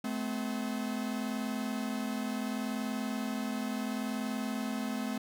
45% pulse tone pair together, 215.2 / 255.9 Hz, A3 / C4, -38 / -38 cents, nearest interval minor third, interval 300 cents, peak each -35 / -36 dBFS, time 0.04-5.18 s, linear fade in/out 5 ms, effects none

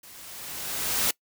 white noise with level ramp, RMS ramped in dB -48 to -23 dBFS, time 0.03-1.11 s, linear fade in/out 5 ms, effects noise-tail reverb RT60 0.1 s tail -23 dB re dry

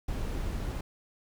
brown noise, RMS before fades -33 dBFS, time 0.08-0.81 s, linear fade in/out 5 ms, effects none

